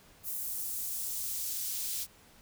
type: noise with high-pass filter sweep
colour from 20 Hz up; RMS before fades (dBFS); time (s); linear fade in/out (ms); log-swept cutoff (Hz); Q
white; -36; 0.23-2.07; 50; 10000 to 3900; 0.74
effects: pink hiss -59 dBFS RMS until 2.41 s